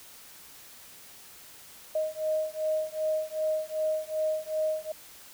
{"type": "beating tone pair", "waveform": "sine", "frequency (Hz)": [622.3, 624.9], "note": ["D#5", "D#5"], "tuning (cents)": [0, 7], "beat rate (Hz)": 2.6, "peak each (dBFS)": -30, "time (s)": [1.95, 4.92], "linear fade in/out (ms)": 5, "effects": ["white hiss -50 dBFS RMS until 5.33 s"]}